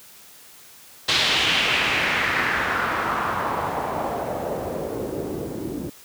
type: noise with low-pass filter sweep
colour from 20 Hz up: white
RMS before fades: -24 dBFS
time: 1.08-5.9 s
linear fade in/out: 10 ms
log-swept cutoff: 3800 to 290 Hz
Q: 2.2
effects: white hiss -47 dBFS RMS until 6.04 s + high-pass 60 Hz 12 dB/octave